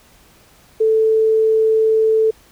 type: tone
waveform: sine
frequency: 440.7 Hz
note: A4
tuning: 3 cents sharp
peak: -11 dBFS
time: 0.8-2.31 s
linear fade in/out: 10 ms
effects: pink hiss -50 dBFS RMS until 2.51 s